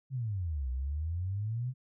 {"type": "exponential two-way sweep", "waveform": "sine", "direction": "down then up", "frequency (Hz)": [138.59, 61.74, 131.5], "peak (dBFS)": -31, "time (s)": [0.1, 1.74], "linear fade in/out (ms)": 50, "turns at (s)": 0.7, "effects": []}